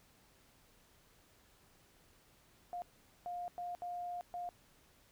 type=tone bursts at uneven times; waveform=sine; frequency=707 Hz; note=F5; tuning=21 cents sharp; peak=-39 dBFS; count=5; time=2.73-2.82 / 3.26-3.48 / 3.58-3.75 / 3.82-4.21 / 4.34-4.49 s; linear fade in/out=0 ms; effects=pink hiss -67 dBFS RMS until 5.11 s